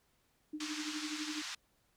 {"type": "tone with tremolo", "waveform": "sine", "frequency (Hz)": 304.3, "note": "D#4", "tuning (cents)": -38, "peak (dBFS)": -36, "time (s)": [0.53, 1.42], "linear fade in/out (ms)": 5, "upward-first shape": "triangle", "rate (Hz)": 12, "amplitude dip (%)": 85}
{"type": "band-pass noise", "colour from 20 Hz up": "white", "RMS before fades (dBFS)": -43, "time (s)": [0.6, 1.55], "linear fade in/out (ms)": 5, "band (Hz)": [1000, 6100], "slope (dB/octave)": 24}
{"effects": ["pink hiss -74 dBFS RMS until 1.96 s"]}